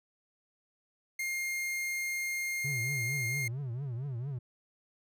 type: tone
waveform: 45% pulse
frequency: 2124 Hz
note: C7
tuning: 25 cents sharp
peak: -32 dBFS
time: 1.19-3.48 s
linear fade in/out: 5 ms
type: tone with vibrato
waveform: triangle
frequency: 128.9 Hz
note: C3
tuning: 26 cents flat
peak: -32 dBFS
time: 2.64-4.39 s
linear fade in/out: 10 ms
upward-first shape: triangle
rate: 4.4 Hz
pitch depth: 240 cents each way
effects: none